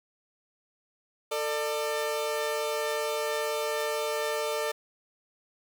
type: tone pair together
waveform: sawtooth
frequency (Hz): 447.2 / 597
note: A4 / D5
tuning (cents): +28 / +28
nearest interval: perfect fourth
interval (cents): 500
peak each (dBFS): -27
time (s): 1.31-4.72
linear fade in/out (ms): 10
effects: 10-bit